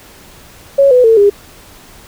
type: tone with pitch steps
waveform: sine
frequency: 554 / 499.3 / 450 / 405.6 Hz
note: C#5 / B4 / A4 / G#4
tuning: -1 / +19 / +39 / -41 cents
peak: -4 dBFS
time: 0.78-1.3 s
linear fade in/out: 10 ms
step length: 130 ms
effects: pink hiss -39 dBFS RMS until 2.07 s